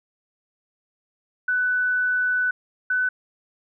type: tone pair in turn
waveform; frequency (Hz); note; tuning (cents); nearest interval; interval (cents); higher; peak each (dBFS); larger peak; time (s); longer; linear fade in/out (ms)
sine; 1494 / 1501.2; F#6 / F#6; +16 / +25; unison; 9; second; -19; neither; 1.48-2.51 / 2.9-3.09; first; 5
effects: none